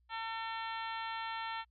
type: harmonic tone with a mistuned harmonic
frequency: 450 Hz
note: A4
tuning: 39 cents sharp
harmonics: 2 / 3 / 4 / 5 / 6 / 7 / 8 / 9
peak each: -40 / -44 / -46 / -48 / -50 / -51 / -52 / -53 dBFS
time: 0.09-1.65 s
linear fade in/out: 50 ms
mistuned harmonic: 8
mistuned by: -50 cents
effects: added 60 Hz sine -68 dBFS peak until 1.7 s + AAC 48 kbps